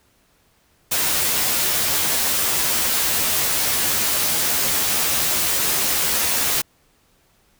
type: noise with comb filter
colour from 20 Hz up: white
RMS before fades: -20 dBFS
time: 0.91-6.62 s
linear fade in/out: 10 ms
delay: 13 ms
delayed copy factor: +0.75
effects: pink hiss -60 dBFS RMS until 7.59 s